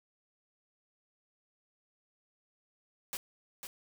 white noise with echo, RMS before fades -38 dBFS, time 3.13-3.17 s, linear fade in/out 0 ms, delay 500 ms, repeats 1, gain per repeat -6 dB, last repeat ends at 3.67 s, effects none

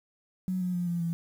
sine tone with pitch steps, 185 / 180.67 / 176.44 / 172.31 / 168.28 Hz, F#3 / F#3 / F3 / F3 / E3, 0 / -41 / +18 / -23 / +36 cents, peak -27 dBFS, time 0.48-1.13 s, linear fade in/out 0 ms, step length 130 ms, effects 9-bit

